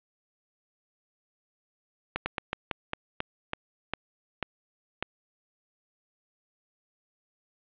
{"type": "slowing click train", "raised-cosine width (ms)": 0.3, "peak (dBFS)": -12, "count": 11, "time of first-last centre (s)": [2.16, 5.026], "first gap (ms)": 100, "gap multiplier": 1.22, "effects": ["resampled to 8000 Hz", "7-bit"]}